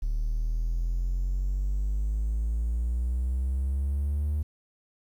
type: exponential sweep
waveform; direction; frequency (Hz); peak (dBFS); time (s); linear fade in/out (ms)
triangle; up; 37 to 76; -22; 0.02-4.43; 10
effects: tanh soft clip ceiling -19 dBFS + 10-bit